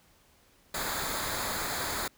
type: noise with comb filter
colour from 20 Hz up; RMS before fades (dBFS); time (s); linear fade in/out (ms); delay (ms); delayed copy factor
pink; -33; 0.74-2.08; 5; 0.35; -0.65
effects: pink hiss -63 dBFS RMS until 2.17 s